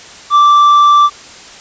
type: tone with tanh clipping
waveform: triangle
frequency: 1171 Hz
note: D6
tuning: 5 cents flat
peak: -5 dBFS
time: 0.3-1.1 s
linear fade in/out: 50 ms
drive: 9 dB
effects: white hiss -34 dBFS RMS until 1.6 s + resampled to 16000 Hz